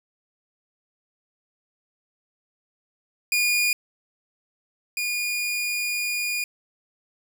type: tone pair in turn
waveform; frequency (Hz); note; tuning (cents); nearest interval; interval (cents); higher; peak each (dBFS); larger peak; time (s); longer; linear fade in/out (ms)
sawtooth; 2436 / 2436; D#7 / D#7; -37 / -37; unison; 0; neither; -16 / -21; first; 3.32-3.73 / 4.97-6.44; second; 2
effects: none